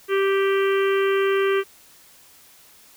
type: harmonic tone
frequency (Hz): 391.3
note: G4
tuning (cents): -3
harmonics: 1 / 3 / 4 / 5 / 6 / 7 / 8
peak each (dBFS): -18 / -28 / -30 / -32 / -34 / -35 / -36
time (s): 0.08-1.64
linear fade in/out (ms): 50
effects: white hiss -51 dBFS RMS until 2.96 s